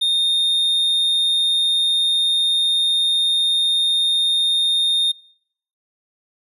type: tone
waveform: triangle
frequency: 3664 Hz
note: A#7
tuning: 31 cents flat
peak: -14 dBFS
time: 0.01-5.12 s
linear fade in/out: 10 ms
effects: noise-tail reverb RT60 0.7 s tail -25 dB re dry + resampled to 32000 Hz